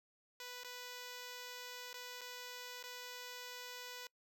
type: tone with dropouts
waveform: 5% pulse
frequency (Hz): 493.9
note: B4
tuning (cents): 0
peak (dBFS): -35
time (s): 0.4-4.07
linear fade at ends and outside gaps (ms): 2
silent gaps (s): 0.635-0.645 / 1.931-1.941 / 2.21-2.214 / 2.828-2.838
effects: noise-tail reverb RT60 0.1 s tail -25 dB re dry